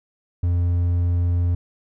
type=tone; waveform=triangle; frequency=87.31 Hz; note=F2; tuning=in tune; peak=-15 dBFS; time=0.43-1.55 s; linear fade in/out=5 ms; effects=none